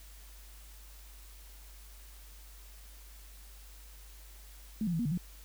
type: tone with pitch steps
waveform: sine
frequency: 216.6 / 174.7 / 163.1 / 238 / 148.9 / 177.9 Hz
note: A3 / F3 / E3 / A#3 / D3 / F3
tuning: -27 / +1 / -18 / +36 / +24 / +32 cents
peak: -29 dBFS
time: 4.81-5.176 s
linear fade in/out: 2 ms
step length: 61 ms
effects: added 50 Hz sine -50 dBFS peak until 5.44 s + white hiss -57 dBFS RMS until 5.44 s